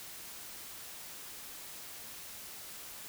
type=silence; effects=white hiss -47 dBFS RMS until 3.08 s